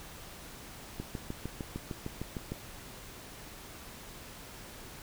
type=click train; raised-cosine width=3 ms; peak=-23 dBFS; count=11; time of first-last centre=1-2.52 s; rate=6.58 Hz; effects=pink hiss -48 dBFS RMS until 5.02 s